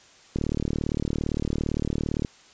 click train, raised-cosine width 3 ms, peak -13 dBFS, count 72, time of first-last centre 0.36-2.248 s, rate 37.6 Hz, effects white hiss -53 dBFS RMS until 2.53 s + resampled to 16000 Hz

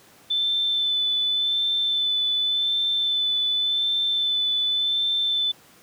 sine tone with vibrato, 3520 Hz, A7, in tune, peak -20 dBFS, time 0.3-5.52 s, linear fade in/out 10 ms, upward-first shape sine, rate 0.88 Hz, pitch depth 17 cents each way, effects pink hiss -52 dBFS RMS until 5.82 s + high-pass 150 Hz 12 dB/octave

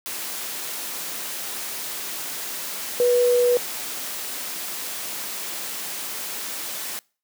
sine tone in noise, 488.4 Hz, B4, 19 cents flat, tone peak -15 dBFS, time 3-3.57 s, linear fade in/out 0 ms, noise white, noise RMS -31 dBFS, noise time 0.06-6.99 s, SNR +13 dB, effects noise-tail reverb RT60 0.4 s tail -26 dB re dry + high-pass 200 Hz 12 dB/octave

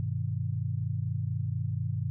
sine chord, G augmented, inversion none, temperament equal with one note detuned, 99.25 / 123.47 / 155.56 Hz, G2 / B2 / D#3, +22 / 0 / 0 cents, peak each -32 / -32 / -35 dBFS, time 0-2.1 s, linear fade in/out 0 ms, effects none

